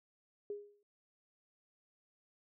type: tone with exponential decay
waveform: sine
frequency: 410.6 Hz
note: G#4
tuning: 20 cents flat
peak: -36 dBFS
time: 0.5-0.83 s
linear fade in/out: 2 ms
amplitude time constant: 71 ms
effects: none